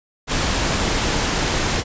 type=noise; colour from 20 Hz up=pink; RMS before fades=-20 dBFS; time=0.27-1.84 s; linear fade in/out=50 ms; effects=resampled to 16000 Hz